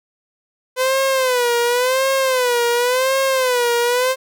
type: tone with vibrato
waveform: sawtooth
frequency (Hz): 505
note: B4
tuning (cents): +39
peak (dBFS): -11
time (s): 0.76-4.16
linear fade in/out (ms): 50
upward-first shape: sine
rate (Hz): 0.92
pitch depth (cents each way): 110
effects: none